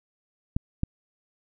clicks, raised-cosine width 5 ms, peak -12 dBFS, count 2, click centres 0.565 / 0.834 s, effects none

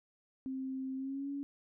sine tone with pitch glide, 263.7 to 281 Hz, C4 to C#4, +14 to +24 cents, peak -36 dBFS, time 0.46-1.43 s, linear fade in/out 0 ms, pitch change +110 cents, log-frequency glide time 0.96-1.3 s, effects none

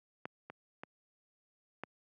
clicks, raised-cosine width 0.5 ms, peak -24 / -30 / -28 / -24 dBFS, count 4, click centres 0.255 / 0.5 / 0.835 / 1.836 s, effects high-pass 150 Hz 12 dB/octave

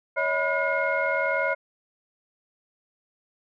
sine tone cluster, 557 / 638 / 987 / 1438 / 2146 Hz, C#5 / D#5 / B5 / F#6 / C7, +8 / +43 / -1 / -50 / +43 cents, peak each -27 / -28 / -31 / -27 / -29 dBFS, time 0.16-1.55 s, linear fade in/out 20 ms, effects tanh soft clip ceiling -12 dBFS

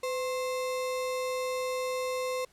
sine tone with sample-and-hold, 508 Hz, B4, 49 cents sharp, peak -29 dBFS, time 0.03-2.45 s, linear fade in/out 5 ms, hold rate 1575 Hz, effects pink hiss -63 dBFS RMS until 2.52 s + low-pass 11000 Hz 12 dB/octave

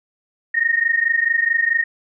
sine tone pair together, 1840.1 / 1864.7 Hz, A#6 / A#6, -23 / 0 cents, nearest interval unison, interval 23 cents, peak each -18 dBFS, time 0.54-1.84 s, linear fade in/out 10 ms, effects none

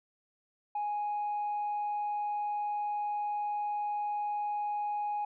sine tone, 830.6 Hz, G#5, in tune, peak -29 dBFS, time 0.75-5.25 s, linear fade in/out 5 ms, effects tanh soft clip ceiling -28 dBFS

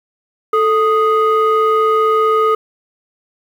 sine tone pair together, 439.8 / 1244 Hz, A4 / D#6, -1 / -1 cents, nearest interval octave + tritone, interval 1800 cents, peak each -11 dBFS, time 0.53-2.55 s, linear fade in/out 5 ms, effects tanh soft clip ceiling -7 dBFS + 7-bit

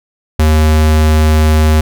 square tone, 77.6 Hz, D#2, 4 cents flat, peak -7 dBFS, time 0.39-1.81 s, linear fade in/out 5 ms, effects none

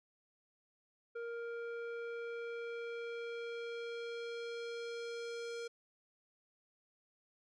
square tone with low-pass filter sweep, 467.6 Hz, A#4, 5 cents sharp, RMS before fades -43 dBFS, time 1.15-5.68 s, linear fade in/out 10 ms, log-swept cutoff 1400 to 6200 Hz, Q 1.3, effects none

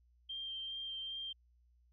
sine tone with vibrato, 3164 Hz, G7, 15 cents sharp, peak -40 dBFS, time 0.29-1.33 s, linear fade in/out 10 ms, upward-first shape sine, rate 2.5 Hz, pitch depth 12 cents each way, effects added 60 Hz sine -66 dBFS peak until 1.92 s

